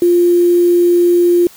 sine tone with quantisation, 349.2 Hz, F4, in tune, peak -7 dBFS, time 0.02-1.47 s, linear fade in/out 2 ms, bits 5, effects white hiss -41 dBFS RMS until 1.56 s

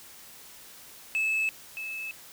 sine tone with echo, 2607 Hz, E7, 20 cents flat, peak -22 dBFS, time 1.15-1.49 s, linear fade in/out 0 ms, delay 620 ms, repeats 1, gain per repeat -11 dB, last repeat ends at 2.11 s, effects tanh soft clip ceiling -23 dBFS + white hiss -49 dBFS RMS until 2.32 s

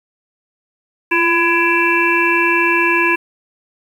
harmonic tone with a mistuned harmonic, 334.6 Hz, E4, 26 cents sharp, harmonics 1 / 3 / 5 / 7 / 8, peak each -18 / -18 / -18 / -18 / -18 dBFS, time 1.11-3.16 s, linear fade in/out 10 ms, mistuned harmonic 1, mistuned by +44 cents, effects 7-bit

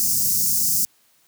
white band-stop noise, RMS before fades -20 dBFS, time 0-0.85 s, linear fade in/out 0 ms, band 240 to 5100 Hz, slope 48 dB/octave, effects white hiss -60 dBFS RMS until 1.27 s + high-pass 100 Hz 12 dB/octave

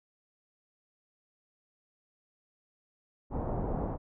pink low-pass noise, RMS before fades -33 dBFS, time 3.3-3.98 s, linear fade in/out 50 ms, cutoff 880 Hz, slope 24 dB/octave, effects none

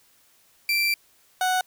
30% pulse tone pair in turn, 2350 / 740.2 Hz, D7 / F#5, +1 / 0 cents, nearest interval octave + minor sixth, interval 2001 cents, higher first, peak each -18 dBFS, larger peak neither, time 0.69-0.94 / 1.41-1.61 s, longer first, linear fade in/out 2 ms, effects white hiss -60 dBFS RMS until 1.66 s

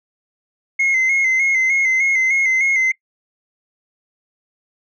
sine tone with vibrato, 2111 Hz, C7, 15 cents sharp, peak -11 dBFS, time 0.79-2.92 s, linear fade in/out 10 ms, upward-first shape square, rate 3.3 Hz, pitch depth 40 cents each way, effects noise-tail reverb RT60 0.1 s tail -24 dB re dry + tanh soft clip ceiling -12 dBFS

